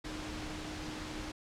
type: tone in noise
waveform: sine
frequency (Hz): 307.3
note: D#4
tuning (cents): -21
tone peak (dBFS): -44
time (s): 0.04-1.32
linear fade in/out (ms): 10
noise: pink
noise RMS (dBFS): -42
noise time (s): 0.04-1.32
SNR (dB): -5
effects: low-pass 6000 Hz 12 dB/octave